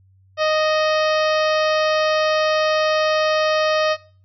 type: harmonic tone with a mistuned harmonic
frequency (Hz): 620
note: D#5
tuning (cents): -6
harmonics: 1 / 2 / 3 / 4 / 5 / 6 / 7 / 8 / 9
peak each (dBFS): -17 / -23 / -27 / -29 / -31 / -33 / -34 / -35 / -36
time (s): 0.37-3.97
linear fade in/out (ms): 50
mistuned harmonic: 4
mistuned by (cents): +46
effects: noise-tail reverb RT60 0.4 s tail -20 dB re dry + added 95 Hz sine -51 dBFS peak until 4.24 s